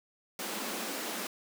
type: high-pass noise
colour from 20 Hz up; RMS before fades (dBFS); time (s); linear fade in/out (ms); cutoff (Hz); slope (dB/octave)
pink; -37; 0.39-1.27; 2; 190; 96
effects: none